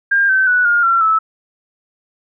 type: tone with pitch steps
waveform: sine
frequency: 1604 / 1539.5 / 1477.7 / 1418.3 / 1361.3 / 1306.6 Hz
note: G6 / G6 / F#6 / F6 / F6 / E6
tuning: +39 / -32 / -3 / +26 / -45 / -16 cents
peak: -10 dBFS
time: 0.11-1.19 s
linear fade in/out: 10 ms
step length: 180 ms
effects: none